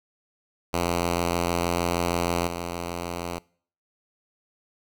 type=tone with level steps; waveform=5% pulse; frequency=86.4 Hz; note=F2; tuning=18 cents flat; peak=-12 / -19 dBFS; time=0.73-3.39 s; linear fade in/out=10 ms; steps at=2.47 s; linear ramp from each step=5 ms; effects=noise-tail reverb RT60 0.5 s tail -24 dB re dry